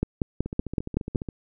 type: two click trains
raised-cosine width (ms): 3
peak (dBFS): -10 / -19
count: 7 / 13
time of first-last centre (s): 0.03-1.158 / 0.46-1.288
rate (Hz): 5.32 / 14.5
effects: none